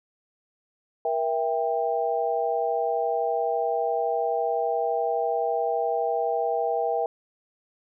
sine chord, E diminished, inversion second, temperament just, 474.7 / 659.3 / 791.1 Hz, Bb4 / E5 / G5, +31 / 0 / +16 cents, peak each -27 dBFS, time 1.05-7.06 s, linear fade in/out 2 ms, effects none

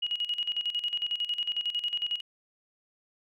sine tone with tremolo, 2892 Hz, F#7, 40 cents flat, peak -26 dBFS, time 0.02-2.21 s, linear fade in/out 10 ms, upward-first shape square, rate 11 Hz, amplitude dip 75%, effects none

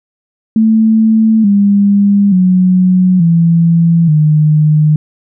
sine tone with pitch steps, 220.9 / 201.4 / 183.62 / 167.41 / 152.63 Hz, A3 / G3 / F#3 / E3 / D#3, +7 / +47 / -13 / +27 / -33 cents, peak -5 dBFS, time 0.56-4.96 s, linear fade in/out 2 ms, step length 880 ms, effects none

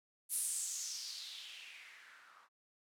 violet noise with low-pass filter sweep, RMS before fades -44 dBFS, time 0.29-2.49 s, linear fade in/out 50 ms, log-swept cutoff 11000 to 1100 Hz, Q 3.8, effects none

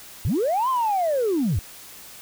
sine linear two-way sweep, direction up then down, 72 to 1069 to 72 Hz, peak -18 dBFS, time 0.25-1.59 s, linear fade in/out 0 ms, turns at 0.69 s, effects tanh soft clip ceiling -16 dBFS + white hiss -43 dBFS RMS until 2.21 s

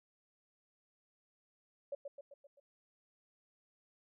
sine tone with echo, 564 Hz, C#5, 30 cents sharp, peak -37 dBFS, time 1.92-1.95 s, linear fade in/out 5 ms, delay 130 ms, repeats 5, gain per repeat -5 dB, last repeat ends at 2.6 s, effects none

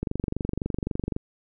click train, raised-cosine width 3 ms, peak -14 dBFS, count 28, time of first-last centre 0.03-1.164 s, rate 23.8 Hz, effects none

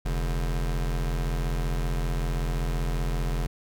square tone pair together, 42.66 / 143.5 Hz, F1 / D3, -40 / -40 cents, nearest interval octave + major sixth, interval 2100 cents, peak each -26 / -35 dBFS, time 0.05-3.47 s, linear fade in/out 10 ms, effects none

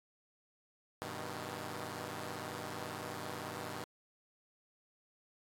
5% pulse chord, G augmented, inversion none, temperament equal, 98 / 123.47 / 155.56 Hz, G2 / B2 / D#3, 0 / 0 / 0 cents, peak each -34 dBFS, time 1.02-3.84 s, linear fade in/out 0 ms, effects AAC 64 kbps

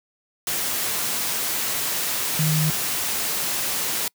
sine tone in noise, 155.56 Hz, D#3, in tune, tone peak -18 dBFS, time 2.39-2.7 s, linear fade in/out 2 ms, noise white, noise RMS -25 dBFS, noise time 0.47-4.08 s, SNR +4 dB, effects noise-tail reverb RT60 0.1 s tail -26 dB re dry + high-pass 100 Hz 12 dB/octave

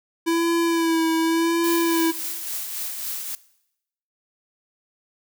square tone with vibrato, 331.1 Hz, E4, 8 cents sharp, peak -19 dBFS, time 0.26-2.12 s, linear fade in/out 20 ms, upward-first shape sine, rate 0.88 Hz, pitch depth 32 cents each way
blue noise with tremolo, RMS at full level -28 dBFS, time 1.64-3.35 s, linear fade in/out 0 ms, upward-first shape triangle, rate 3.6 Hz, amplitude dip 45%
effects noise-tail reverb RT60 0.8 s tail -19 dB re dry

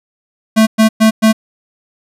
square tone bursts, 220 Hz, A3, in tune, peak -6 dBFS, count 4, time 0.56-1.33 s, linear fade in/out 20 ms, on 110 ms, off 110 ms, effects resampled to 32000 Hz

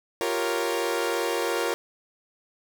sawtooth chord, G half-diminished seventh, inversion third, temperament equal, 349.2 / 392 / 466.2 / 554.4 Hz, F4 / G4 / Bb4 / Db5, 0 / 0 / 0 / 0 cents, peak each -26 / -29 / -24 / -28 dBFS, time 0.21-1.74 s, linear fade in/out 0 ms, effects none

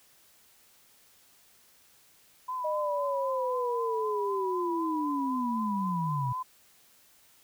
sine tone with vibrato, 1000 Hz, B5, 21 cents sharp, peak -31 dBFS, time 2.48-6.43 s, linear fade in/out 10 ms, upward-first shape triangle, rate 3.9 Hz, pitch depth 49 cents each way
sine linear sweep, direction down, 622.3 to 123 Hz, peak -29 dBFS, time 2.64-6.33 s, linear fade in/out 10 ms
effects white hiss -61 dBFS RMS until 7.43 s

